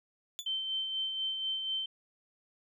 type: tone with exponential decay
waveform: 30% pulse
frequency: 3469 Hz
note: A7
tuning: 25 cents flat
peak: -30 dBFS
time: 0.39-0.48 s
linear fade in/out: 0 ms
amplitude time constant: 19 ms
type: tone with tremolo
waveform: sine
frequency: 3100 Hz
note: G7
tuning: 20 cents flat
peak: -30 dBFS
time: 0.46-1.86 s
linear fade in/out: 5 ms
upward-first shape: sine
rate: 4.1 Hz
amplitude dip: 40%
effects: none